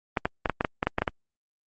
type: clicks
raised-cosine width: 0.5 ms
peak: -8 dBFS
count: 11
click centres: 0.172 / 0.255 / 0.458 / 0.497 / 0.609 / 0.648 / 0.829 / 0.87 / 0.984 / 1.02 / 1.078 s
effects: Opus 24 kbps